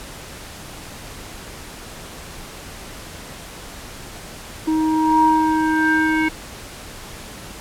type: tone with low-pass filter sweep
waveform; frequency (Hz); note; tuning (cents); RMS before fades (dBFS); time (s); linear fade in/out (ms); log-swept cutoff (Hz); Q
square; 314.8; D#4; +20; -17; 4.67-6.29; 10; 630 to 2100; 6.1
effects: pink hiss -36 dBFS RMS until 7.6 s + low-pass 12000 Hz 12 dB/octave